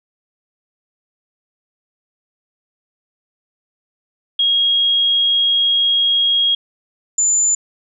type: tone pair in turn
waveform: sine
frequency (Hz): 3278 / 7071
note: G#7 / A8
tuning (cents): -23 / +8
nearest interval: octave + minor second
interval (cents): 1331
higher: second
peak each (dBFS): -12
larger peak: neither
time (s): 4.39-6.55 / 7.18-7.55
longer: first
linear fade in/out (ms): 5
effects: none